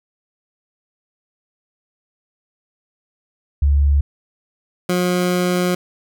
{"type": "tone pair in turn", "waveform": ["sine", "20% pulse"], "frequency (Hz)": [71.2, 179.41], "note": ["C#2", "F3"], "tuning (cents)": [47, 47], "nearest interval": "octave + major third", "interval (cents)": 1600, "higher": "second", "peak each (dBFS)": -11, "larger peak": "neither", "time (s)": [[3.62, 4.01], [4.89, 5.75]], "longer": "second", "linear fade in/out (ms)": 5, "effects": []}